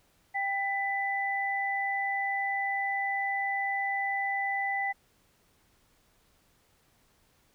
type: tone pair together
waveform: sine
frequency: 790 / 1992.2 Hz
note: G5 / B6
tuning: +13 / +15 cents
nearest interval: octave + major third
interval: 1602 cents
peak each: -31 / -30 dBFS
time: 0.34-4.93 s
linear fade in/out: 20 ms
effects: pink hiss -67 dBFS RMS until 7.54 s